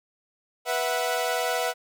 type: chord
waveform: sawtooth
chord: B suspended fourth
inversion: none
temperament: equal with one note detuned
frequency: 491.6 / 659.3 / 740 Hz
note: B4 / E5 / F#5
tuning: -8 / 0 / 0 cents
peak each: -25 dBFS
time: 0.65-1.74 s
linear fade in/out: 50 ms
effects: none